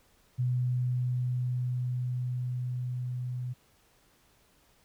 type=tone with level ramp; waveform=sine; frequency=124.8 Hz; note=B2; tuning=19 cents sharp; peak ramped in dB=-25 to -32 dBFS; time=0.38-3.54 s; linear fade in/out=20 ms; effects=pink hiss -65 dBFS RMS until 4.84 s